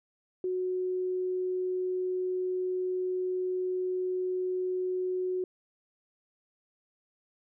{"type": "tone", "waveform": "sine", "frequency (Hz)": 367.7, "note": "F#4", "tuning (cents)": -11, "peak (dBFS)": -28, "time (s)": [0.44, 5.44], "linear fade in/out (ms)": 2, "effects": []}